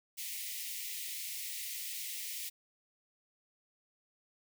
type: high-pass noise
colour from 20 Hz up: white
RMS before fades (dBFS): -41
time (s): 0.17-2.5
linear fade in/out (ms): 20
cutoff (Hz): 1900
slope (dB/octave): 96
effects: none